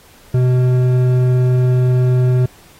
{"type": "tone with hard clipping", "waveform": "triangle", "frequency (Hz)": 126.2, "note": "B2", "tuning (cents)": 38, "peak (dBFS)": -12, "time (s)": [0.34, 2.46], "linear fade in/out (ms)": 5, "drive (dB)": 12, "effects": ["pink hiss -46 dBFS RMS until 2.79 s", "AAC 48 kbps"]}